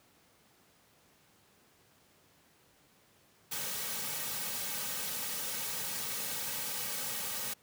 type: noise with comb filter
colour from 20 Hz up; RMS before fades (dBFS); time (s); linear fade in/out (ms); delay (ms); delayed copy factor
white; -37; 3.51-7.54; 10; 2.9; -0.8
effects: pink hiss -65 dBFS RMS until 7.62 s + high-pass 100 Hz 12 dB/octave